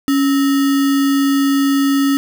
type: tone with sample-and-hold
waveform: sine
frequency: 277.2 Hz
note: C#4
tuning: in tune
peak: -11 dBFS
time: 0.08-2.17 s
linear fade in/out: 0 ms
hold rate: 1575 Hz
effects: none